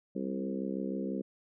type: harmonic tone with a mistuned harmonic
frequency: 66.1 Hz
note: C2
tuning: 18 cents sharp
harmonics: 3 / 4 / 5 / 6 / 7 / 8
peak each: -36 / -38 / -40 / -42 / -43 / -44 dBFS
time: 0.15-1.22 s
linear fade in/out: 10 ms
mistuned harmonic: 3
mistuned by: -15 cents
effects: none